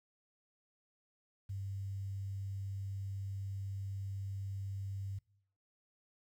sine tone with quantisation, 98 Hz, G2, in tune, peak -38 dBFS, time 1.49-5.19 s, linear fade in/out 10 ms, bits 11, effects noise-tail reverb RT60 0.7 s tail -24 dB re dry

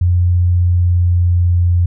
sine tone with pitch glide, 88.5 to 87.64 Hz, F2 to F2, +23 to +7 cents, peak -9 dBFS, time 0.01-1.86 s, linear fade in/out 5 ms, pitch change -16 cents, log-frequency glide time 0.5-1.63 s, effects none

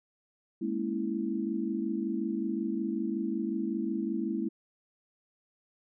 sine chord, A# half-diminished seventh, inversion third, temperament equal with one note detuned, 207.7 / 233.1 / 276.1 / 329.6 Hz, G#3 / A#3 / C#4 / E4, 0 / 0 / -7 / 0 cents, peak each -34 / -35 / -38 / -33 dBFS, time 0.61-4.49 s, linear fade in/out 10 ms, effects none

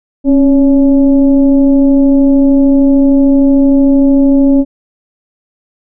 sine tone with frequency modulation, 273.4 Hz, C#4, 24 cents flat, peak -4 dBFS, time 0.24-4.65 s, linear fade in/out 50 ms, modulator 290 Hz, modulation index 0.55, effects none

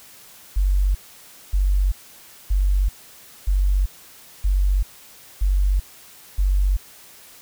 sine tone bursts, 47.66 Hz, G1, 48 cents flat, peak -15 dBFS, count 7, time 0.56-6.77 s, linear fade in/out 10 ms, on 390 ms, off 580 ms, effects white hiss -46 dBFS RMS until 7.41 s

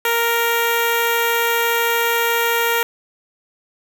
5% pulse tone with notch filter, 466.2 Hz, A#4, in tune, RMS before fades -18 dBFS, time 0.05-2.83 s, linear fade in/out 2 ms, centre 4800 Hz, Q 0.59, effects 7-bit

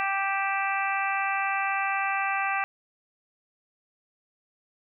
harmonic tone with a mistuned harmonic, 392 Hz, G4, in tune, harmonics 2 / 3 / 4 / 5 / 6 / 7, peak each -29 / -31 / -32 / -33 / -34 / -34 dBFS, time 0-2.64 s, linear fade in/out 0 ms, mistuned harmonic 7, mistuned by -52 cents, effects none

